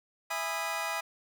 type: chord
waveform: 25% pulse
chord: E major seventh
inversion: none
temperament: just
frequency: 659.3 / 824.1 / 988.9 / 1236.1 Hz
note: E5 / G#5 / B5 / D#6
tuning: 0 / -14 / +2 / -12 cents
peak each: -34 dBFS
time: 0.3-1.01 s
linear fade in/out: 10 ms
effects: none